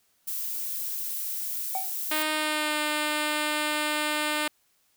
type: noise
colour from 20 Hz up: violet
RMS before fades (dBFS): -32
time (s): 0.27-2.23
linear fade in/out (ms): 10
type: tone with exponential decay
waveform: triangle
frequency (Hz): 760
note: F#5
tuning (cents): +46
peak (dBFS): -23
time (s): 1.75-1.96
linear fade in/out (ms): 1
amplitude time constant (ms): 44
type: tone with pitch glide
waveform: 5% pulse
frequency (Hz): 308.7 to 301.6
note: D#4 to D4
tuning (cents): -14 to +46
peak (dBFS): -14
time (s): 2.11-4.48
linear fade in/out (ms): 5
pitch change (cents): -40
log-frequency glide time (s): 2.3-2.8
effects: white hiss -68 dBFS RMS until 4.96 s